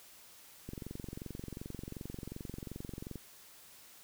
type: click train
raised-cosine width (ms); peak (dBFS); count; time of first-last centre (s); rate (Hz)
3; -29; 57; 0.69-3.157; 22.7
effects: white hiss -57 dBFS RMS until 4.03 s